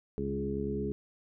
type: harmonic tone with a mistuned harmonic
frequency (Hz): 69.3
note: C#2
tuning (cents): 0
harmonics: 1 / 2 / 3 / 4 / 5 / 6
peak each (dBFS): -40 / -40 / -36 / -40 / -41 / -35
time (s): 0.18-0.92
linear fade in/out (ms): 0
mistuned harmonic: 3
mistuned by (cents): -20
effects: none